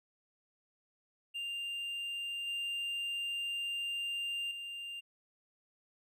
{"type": "tone with level steps", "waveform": "triangle", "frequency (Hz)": 2794, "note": "F7", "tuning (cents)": 0, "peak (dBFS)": [-35, -33, -39], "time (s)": [1.34, 5.01], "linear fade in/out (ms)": 20, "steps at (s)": [2.47, 4.51], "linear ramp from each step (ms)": 2, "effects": []}